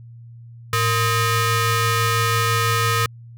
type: ring-modulated tone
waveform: sawtooth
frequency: 575 Hz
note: D5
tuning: 37 cents flat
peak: -10 dBFS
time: 0.73-3.06 s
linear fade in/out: 2 ms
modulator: 686 Hz
effects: added 117 Hz sine -38 dBFS peak until 3.37 s